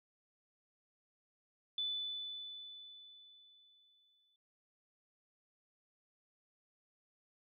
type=tone with exponential decay; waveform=sine; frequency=3492 Hz; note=A7; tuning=14 cents flat; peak=-34 dBFS; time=1.78-4.36 s; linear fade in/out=2 ms; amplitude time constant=560 ms; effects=none